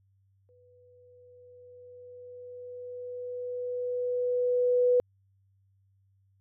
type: tone with exponential growth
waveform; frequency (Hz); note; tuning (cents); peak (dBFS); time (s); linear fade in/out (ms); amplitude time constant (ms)
sine; 493.9; B4; 0; -19; 0.49-5; 0; 980
effects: added 97 Hz sine -64 dBFS peak until 6.4 s